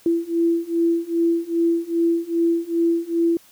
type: beating tone pair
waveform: sine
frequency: 334.6 / 337.1 Hz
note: E4 / E4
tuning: +26 / +39 cents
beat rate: 2.5 Hz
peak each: -21 / -20 dBFS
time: 0.06-3.37 s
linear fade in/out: 2 ms
effects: white hiss -52 dBFS RMS until 3.51 s